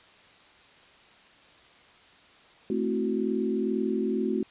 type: chord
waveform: sine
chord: F# half-diminished seventh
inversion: first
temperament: equal with one note detuned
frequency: 219.4 / 261.6 / 329.6 / 370 Hz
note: A3 / C4 / E4 / F#4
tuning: -5 / 0 / 0 / 0 cents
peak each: -29 / -31 / -34 / -29 dBFS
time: 2.7-4.43 s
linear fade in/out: 2 ms
effects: white hiss -55 dBFS RMS until 4.5 s + resampled to 8000 Hz